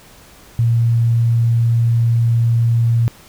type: tone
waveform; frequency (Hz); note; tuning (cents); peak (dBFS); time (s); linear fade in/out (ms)
sine; 116.54; A#2; 0; -11; 0.59-3.08; 0
effects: pink hiss -44 dBFS RMS until 3.28 s